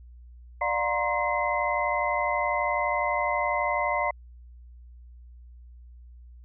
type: tone cluster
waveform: sine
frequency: 594 / 713 / 945 / 1057 / 2050 Hz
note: D5 / F5 / A#5 / C6 / C7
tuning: +20 / +36 / +23 / +17 / -36 cents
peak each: -30 dBFS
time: 0.61-4.11 s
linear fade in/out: 5 ms
effects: added 60 Hz sine -45 dBFS peak until 6.44 s